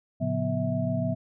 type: tone cluster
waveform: sine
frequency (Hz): 111.6 / 138.3 / 178.3 / 245.5 / 650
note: A2 / C#3 / F3 / B3 / E5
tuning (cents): +25 / -4 / +36 / -10 / -24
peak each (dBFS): -31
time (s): 0.2-1.15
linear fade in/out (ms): 20
effects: none